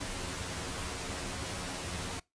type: noise with comb filter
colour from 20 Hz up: pink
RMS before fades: -38 dBFS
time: 0-2.2 s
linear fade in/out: 10 ms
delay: 11 ms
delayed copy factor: +0.9
effects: noise-tail reverb RT60 0.2 s tail -22 dB re dry + resampled to 22050 Hz